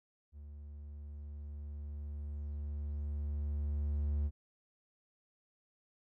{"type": "tone with level ramp", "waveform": "triangle", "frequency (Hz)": 73.1, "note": "D2", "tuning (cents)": -7, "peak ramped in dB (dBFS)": [-45, -28], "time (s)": [0.32, 4.31], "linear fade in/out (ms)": 50, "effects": []}